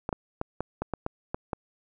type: clicks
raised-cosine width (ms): 1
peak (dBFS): -15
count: 9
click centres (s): 0.091 / 0.128 / 0.414 / 0.606 / 0.82 / 0.937 / 1.064 / 1.345 / 1.532
effects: none